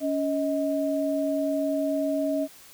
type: tone pair together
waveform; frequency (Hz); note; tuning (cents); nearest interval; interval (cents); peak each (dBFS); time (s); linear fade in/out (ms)
sine; 281.1 / 630; C#4 / D#5; +24 / +21; octave + major second; 1397; -26; 0-2.48; 50
effects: white hiss -50 dBFS RMS until 2.73 s